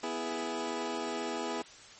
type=chord; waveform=20% pulse; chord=E major; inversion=second; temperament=equal; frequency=246.9 / 329.6 / 415.3 Hz; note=B3 / E4 / G#4; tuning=0 / 0 / 0 cents; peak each=-34 / -33 / -32 dBFS; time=0.03-1.62 s; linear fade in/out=5 ms; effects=white hiss -52 dBFS RMS until 1.99 s + MP3 32 kbps